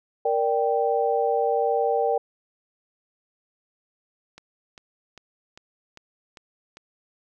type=chord; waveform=sine; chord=G minor; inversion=first; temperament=equal; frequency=466.2 / 587.3 / 784 Hz; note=Bb4 / D5 / G5; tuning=0 / 0 / 0 cents; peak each=-23 / -26 / -24 dBFS; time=0.25-2.18 s; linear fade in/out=5 ms
type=click train; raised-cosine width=0.2 ms; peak=-26 dBFS; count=7; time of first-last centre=4.38-6.77 s; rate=2.51 Hz
effects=none